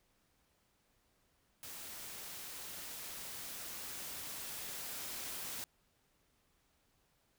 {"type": "noise with level ramp", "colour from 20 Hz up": "white", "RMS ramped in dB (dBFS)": [-48, -43], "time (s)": [1.63, 5.64], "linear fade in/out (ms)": 0, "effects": ["pink hiss -75 dBFS RMS until 7.38 s"]}